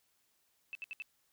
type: tone bursts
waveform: sine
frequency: 2637 Hz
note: E7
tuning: in tune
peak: -39 dBFS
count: 4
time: 0.73-1.021 s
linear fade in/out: 0 ms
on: 21 ms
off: 69 ms
effects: white hiss -75 dBFS RMS until 1.32 s